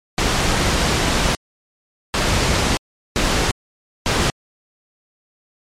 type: noise bursts at uneven times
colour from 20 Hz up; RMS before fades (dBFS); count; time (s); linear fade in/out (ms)
pink; -17; 4; 0.18-1.35 / 2.14-2.77 / 3.16-3.51 / 4.06-4.3; 0
effects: low-pass 7000 Hz 12 dB/octave + MP3 64 kbps